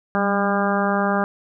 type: harmonic tone with a mistuned harmonic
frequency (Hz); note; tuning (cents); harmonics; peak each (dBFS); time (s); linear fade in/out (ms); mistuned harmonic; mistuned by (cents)
201; G3; +44; 1 / 2 / 3 / 4 / 5 / 6 / 7 / 8; -22 / -27 / -25 / -25 / -30 / -26 / -29 / -29; 0.15-1.24; 0; 1; -35
effects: none